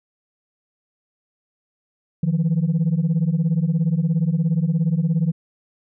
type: beating tone pair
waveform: sine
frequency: 155.56 / 172.56 Hz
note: D#3 / F3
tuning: 0 / -20 cents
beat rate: 17 Hz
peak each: -18 dBFS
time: 2.23-5.32 s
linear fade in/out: 5 ms
effects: tanh soft clip ceiling -13 dBFS